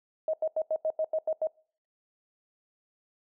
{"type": "tone bursts", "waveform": "sine", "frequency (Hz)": 631, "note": "D#5", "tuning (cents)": 24, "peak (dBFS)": -25, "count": 9, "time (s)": [0.28, 1.471], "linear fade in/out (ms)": 2, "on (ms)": 55, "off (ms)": 87, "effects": ["noise-tail reverb RT60 0.5 s tail -26 dB re dry"]}